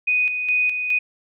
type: tone with tremolo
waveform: sine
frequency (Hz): 2489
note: D#7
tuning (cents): 0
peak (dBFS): -16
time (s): 0.07-0.99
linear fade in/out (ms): 10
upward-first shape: square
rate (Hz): 2.4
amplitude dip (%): 50
effects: none